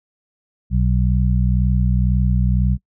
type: harmonic tone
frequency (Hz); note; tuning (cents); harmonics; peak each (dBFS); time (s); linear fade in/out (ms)
62; B1; +7; 1 / 2 / 3; -16 / -19 / -21; 0.7-2.78; 50
effects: noise-tail reverb RT60 0.1 s tail -24 dB re dry